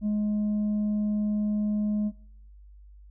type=tone with tanh clipping; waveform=sine; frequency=209.7 Hz; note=G#3; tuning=17 cents sharp; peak=-24 dBFS; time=0.01-2.12 s; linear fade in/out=50 ms; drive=2 dB; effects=noise-tail reverb RT60 0.8 s tail -25 dB re dry + added 50 Hz sine -47 dBFS peak until 3.1 s